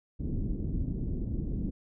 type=low-pass noise; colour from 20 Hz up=pink; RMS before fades=-32 dBFS; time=0.19-1.71 s; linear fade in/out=20 ms; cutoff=300 Hz; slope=24 dB/octave; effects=none